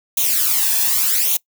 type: noise with flanger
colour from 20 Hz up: blue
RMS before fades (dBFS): -17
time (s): 0.17-1.37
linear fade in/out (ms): 5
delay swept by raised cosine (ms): 0.3 to 1.19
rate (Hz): 0.85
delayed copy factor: +0.75
effects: noise-tail reverb RT60 0.1 s tail -23 dB re dry